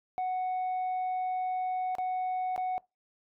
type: tone with dropouts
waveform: sine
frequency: 740 Hz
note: F#5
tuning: in tune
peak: -26 dBFS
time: 0.18-2.78 s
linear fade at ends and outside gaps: 0 ms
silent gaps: 1.952-1.984 / 2.562-2.578 s
effects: noise-tail reverb RT60 0.2 s tail -23 dB re dry + tanh soft clip ceiling -28 dBFS